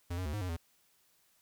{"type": "tone with pitch steps", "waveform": "square", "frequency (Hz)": [87, 92, 74.1, 104.7, 91.1, 83.1], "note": ["F2", "F#2", "D2", "G#2", "F#2", "E2"], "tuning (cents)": [-6, -9, 16, 15, -26, 15], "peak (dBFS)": -35, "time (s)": [0.1, 0.568], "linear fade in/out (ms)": 10, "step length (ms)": 78, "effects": ["white hiss -70 dBFS RMS until 1.41 s"]}